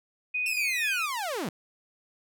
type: tone with tremolo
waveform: sine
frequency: 2489 Hz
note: D#7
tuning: in tune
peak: -26 dBFS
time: 0.34-1.06 s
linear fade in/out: 10 ms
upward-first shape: square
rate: 4.2 Hz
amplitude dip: 25%
type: linear sweep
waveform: sawtooth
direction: down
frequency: 2717 to 139.3 Hz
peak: -26 dBFS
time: 0.46-1.49 s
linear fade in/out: 2 ms
effects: none